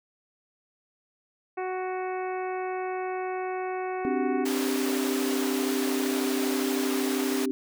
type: harmonic tone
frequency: 370.8 Hz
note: F#4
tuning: 4 cents sharp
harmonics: 1 / 2 / 3 / 4 / 5 / 6 / 7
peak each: -31 / -33 / -40 / -43 / -45 / -44 / -49 dBFS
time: 1.57-4.45 s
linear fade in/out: 10 ms
type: chord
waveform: sine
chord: C suspended second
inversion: none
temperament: just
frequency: 261.6 / 294.3 / 392.4 Hz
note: C4 / D4 / G4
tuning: 0 / +4 / +2 cents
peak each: -28 / -31 / -30 dBFS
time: 4.05-7.51 s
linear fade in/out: 0 ms
type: high-pass noise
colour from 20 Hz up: pink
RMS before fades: -34 dBFS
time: 4.45-7.46 s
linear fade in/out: 10 ms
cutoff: 400 Hz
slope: 48 dB/octave
effects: none